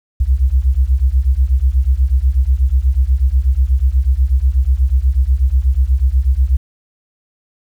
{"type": "beating tone pair", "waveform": "sine", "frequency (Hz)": [61, 69.2], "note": ["B1", "C#2"], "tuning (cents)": [-21, -2], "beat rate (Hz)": 8.2, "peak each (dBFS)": -13, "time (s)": [0.2, 6.57], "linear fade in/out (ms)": 10, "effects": ["8-bit"]}